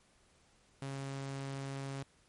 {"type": "tone", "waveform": "sawtooth", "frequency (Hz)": 136.8, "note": "C#3", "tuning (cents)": -23, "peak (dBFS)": -35, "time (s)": [0.82, 2.03], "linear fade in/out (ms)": 2, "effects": ["pink hiss -68 dBFS RMS until 2.28 s", "MP3 48 kbps"]}